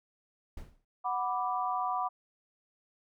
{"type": "noise with exponential decay", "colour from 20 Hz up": "brown", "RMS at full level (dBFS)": -38, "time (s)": [0.57, 0.85], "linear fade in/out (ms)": 5, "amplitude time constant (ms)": 59}
{"type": "chord", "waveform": "sine", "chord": "B minor", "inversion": "second", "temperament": "equal", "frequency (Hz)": [740, 987.8, 1174.7], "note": ["F#5", "B5", "D6"], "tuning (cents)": [0, 0, 0], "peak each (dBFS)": [-33, -34, -34], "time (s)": [1.04, 2.09], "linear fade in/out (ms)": 20}
{"effects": []}